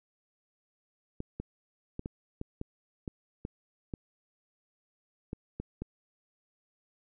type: clicks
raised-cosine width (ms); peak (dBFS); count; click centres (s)
3; -23; 12; 1.204 / 1.4 / 1.994 / 2.059 / 2.414 / 2.614 / 3.078 / 3.451 / 3.938 / 5.331 / 5.6 / 5.82
effects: none